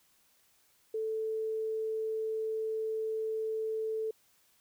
sine tone, 440 Hz, A4, in tune, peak -31 dBFS, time 0.94-4.11 s, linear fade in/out 5 ms, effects white hiss -68 dBFS RMS until 4.6 s

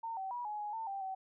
sine tone with pitch steps, 911 / 767 / 969 / 841 / 834 / 898 / 786 / 763 Hz, A#5 / G5 / B5 / G#5 / G#5 / A5 / G5 / G5, -40 / -38 / -33 / +22 / +7 / +35 / +4 / -47 cents, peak -37 dBFS, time 0.03-1.15 s, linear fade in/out 10 ms, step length 140 ms, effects none

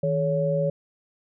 sine tone cluster, 159.6 / 426.8 / 561 Hz, D#3 / G#4 / C#5, +44 / +47 / +21 cents, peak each -25 / -31 / -23 dBFS, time 0.03-0.7 s, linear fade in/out 5 ms, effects none

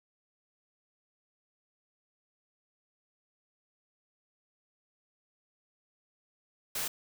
white noise, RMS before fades -34 dBFS, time 6.75-6.88 s, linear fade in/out 5 ms, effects none

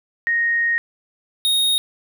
sine / square tone pair in turn, 1864.7 / 3729 Hz, A#6 / A#7, 0 / 0 cents, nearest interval octave, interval 1200 cents, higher second, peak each -16 / -16 dBFS, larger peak neither, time 0.27-0.78 / 1.45-1.78 s, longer first, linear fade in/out 0 ms, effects none

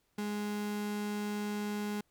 35% pulse tone, 207.7 Hz, G#3, in tune, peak -32 dBFS, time 0.18-2.01 s, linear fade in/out 5 ms, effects pink hiss -75 dBFS RMS until 2.1 s

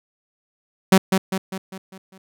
sawtooth tone with echo, 190 Hz, F#3, 46 cents sharp, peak -5 dBFS, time 0.92-0.98 s, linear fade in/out 5 ms, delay 200 ms, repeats 6, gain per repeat -6 dB, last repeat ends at 2.18 s, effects none

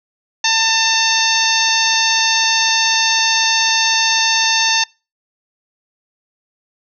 harmonic tone with a mistuned harmonic, 896 Hz, A5, 31 cents sharp, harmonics 1 / 2 / 3 / 4 / 5 / 6 / 7, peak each -20 / -20 / -20 / -20 / -20 / -20 / -20 dBFS, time 0.44-4.84 s, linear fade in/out 5 ms, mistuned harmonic 4, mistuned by +16 cents, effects noise-tail reverb RT60 0.3 s tail -26 dB re dry

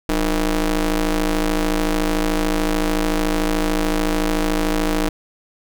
sawtooth ring-modulated tone, 164.81 Hz, E3, in tune, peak -10 dBFS, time 0.09-5.09 s, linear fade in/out 0 ms, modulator 138 Hz, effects 8-bit

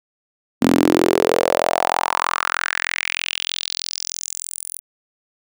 sawtooth tone with high-pass filter sweep, 43.18 Hz, F1, 19 cents flat, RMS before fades -20 dBFS, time 0.61-4.8 s, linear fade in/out 20 ms, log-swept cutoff 240 to 11000 Hz, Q 4.1, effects none

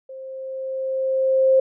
sine tone with level ramp, 528 Hz, C5, 16 cents sharp, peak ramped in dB -34 to -11 dBFS, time 0.09-1.6 s, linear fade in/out 5 ms, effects none

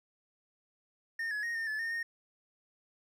triangle tone with pitch steps, 1827 / 1694 / 1866 / 1819 / 1730 / 1828 / 1847 Hz, A#6 / G#6 / A#6 / A#6 / A6 / A#6 / A#6, -35 / +34 / +1 / -43 / -30 / -34 / -16 cents, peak -31 dBFS, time 1.19-2.03 s, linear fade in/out 5 ms, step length 120 ms, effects none

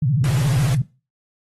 sine tone with vibrato, 135.7 Hz, C#3, 36 cents flat, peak -15 dBFS, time 0.02-0.82 s, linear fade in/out 5 ms, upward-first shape sine, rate 14 Hz, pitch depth 240 cents each way
pink noise, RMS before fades -30 dBFS, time 0.24-0.75 s, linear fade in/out 2 ms
effects noise-tail reverb RT60 0.3 s tail -18 dB re dry + AAC 32 kbps

